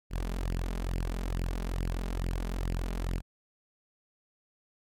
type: tone with flanger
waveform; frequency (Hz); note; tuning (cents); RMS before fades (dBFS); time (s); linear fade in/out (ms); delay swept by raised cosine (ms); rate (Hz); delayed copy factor
sawtooth; 43.65; F1; 0; -32; 0.1-3.22; 50; 0.38 to 4.98; 2.3; +0.7
effects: MP3 96 kbps